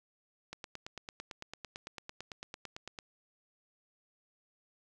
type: click train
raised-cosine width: 0.2 ms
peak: -25 dBFS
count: 23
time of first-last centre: 0.53-2.988 s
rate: 8.95 Hz
effects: none